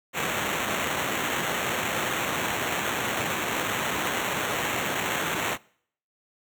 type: noise with sample-and-hold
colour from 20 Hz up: white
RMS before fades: -28 dBFS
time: 0.13-5.58 s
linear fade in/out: 50 ms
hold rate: 4900 Hz
effects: noise-tail reverb RT60 0.6 s tail -24 dB re dry + high-pass 100 Hz 12 dB/octave